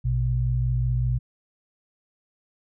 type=tone pair together; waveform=sine; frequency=58.33 / 123.47 Hz; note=A#1 / B2; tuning=+2 / 0 cents; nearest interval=octave + minor second; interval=1298 cents; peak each=-25 / -22 dBFS; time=0.04-1.19 s; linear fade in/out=20 ms; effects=none